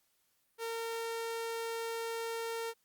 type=tone; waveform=sawtooth; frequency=457.8 Hz; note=A#4; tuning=31 cents flat; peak=-32 dBFS; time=0.58-2.74 s; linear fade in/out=50 ms; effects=white hiss -75 dBFS RMS until 2.84 s + Opus 48 kbps